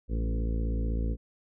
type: harmonic tone with a mistuned harmonic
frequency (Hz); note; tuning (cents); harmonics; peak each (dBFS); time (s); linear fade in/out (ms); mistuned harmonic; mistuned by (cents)
56; A1; +31; 1 / 2 / 3 / 4 / 5 / 6 / 7 / 8 / 9; -27 / -37 / -41 / -39 / -41 / -47 / -48 / -45 / -47; 0.08-1.17; 50; 4; -17
effects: none